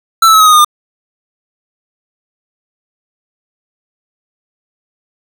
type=tone with pitch steps; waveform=square; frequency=1333 / 1310.9 / 1289.1 / 1267.7 / 1246.6 / 1225.9 / 1205.5 Hz; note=E6 / E6 / E6 / D#6 / D#6 / D#6 / D6; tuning=+19 / -10 / -39 / +32 / +3 / -26 / +45 cents; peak=-4 dBFS; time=0.22-0.647 s; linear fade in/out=5 ms; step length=61 ms; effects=none